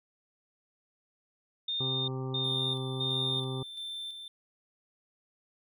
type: tone bursts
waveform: sine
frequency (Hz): 3640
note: A#7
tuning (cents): -42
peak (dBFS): -30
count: 3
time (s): 1.68-3.4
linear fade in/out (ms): 5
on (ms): 400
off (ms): 260
type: harmonic tone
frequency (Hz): 130.81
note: C3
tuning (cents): 0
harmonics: 1 / 2 / 3 / 4 / 6 / 7 / 8 / 9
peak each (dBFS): -34 / -41 / -39 / -49 / -49 / -51 / -58 / -49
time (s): 1.8-3.63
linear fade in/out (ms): 5
type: tone with tremolo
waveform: triangle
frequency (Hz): 3557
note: A7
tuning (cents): +18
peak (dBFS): -35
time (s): 2.44-4.28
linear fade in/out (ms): 2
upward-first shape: square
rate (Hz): 1.5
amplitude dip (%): 45
effects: none